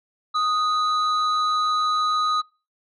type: tone pair together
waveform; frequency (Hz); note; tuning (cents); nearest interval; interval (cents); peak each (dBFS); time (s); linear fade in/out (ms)
sine; 1244.5 / 3951; D#6 / B7; 0 / 0; octave + minor sixth; 2000; -18 / -26; 0.34-2.42; 20
effects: noise-tail reverb RT60 0.3 s tail -24 dB re dry + tanh soft clip ceiling -16 dBFS